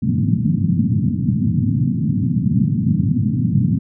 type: band-pass noise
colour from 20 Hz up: pink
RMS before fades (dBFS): -17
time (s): 0.02-3.79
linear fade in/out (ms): 5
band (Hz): 100 to 250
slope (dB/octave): 48
effects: none